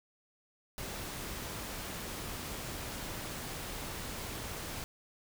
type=noise; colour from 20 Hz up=pink; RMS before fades=-41 dBFS; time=0.78-4.84 s; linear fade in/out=0 ms; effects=none